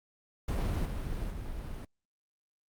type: noise with level steps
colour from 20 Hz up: brown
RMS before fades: -30 / -35 / -39 dBFS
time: 0.48-1.85 s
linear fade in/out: 5 ms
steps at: 0.85 / 1.3 s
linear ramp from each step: 10 ms
effects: Opus 48 kbps